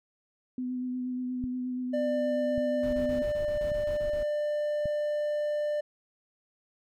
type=tone with vibrato; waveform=sine; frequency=251.6 Hz; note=B3; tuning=32 cents sharp; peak=-30 dBFS; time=0.58-3.22 s; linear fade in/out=2 ms; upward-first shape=sine; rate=8.4 Hz; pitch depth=16 cents each way
type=click train; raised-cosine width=5 ms; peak=-25 dBFS; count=4; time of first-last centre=1.44-4.857 s; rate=0.878 Hz
type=tone; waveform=triangle; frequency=595 Hz; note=D5; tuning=22 cents sharp; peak=-25 dBFS; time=1.93-5.81 s; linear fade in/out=10 ms
type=noise bursts; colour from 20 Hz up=brown; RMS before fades=-39 dBFS; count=11; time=2.83-4.23 s; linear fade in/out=2 ms; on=100 ms; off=30 ms
effects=none